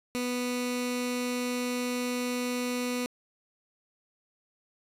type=tone with notch filter; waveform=15% pulse; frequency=246.9 Hz; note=B3; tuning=in tune; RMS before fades=-31 dBFS; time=0.15-3.06 s; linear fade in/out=0 ms; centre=800 Hz; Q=1; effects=resampled to 32000 Hz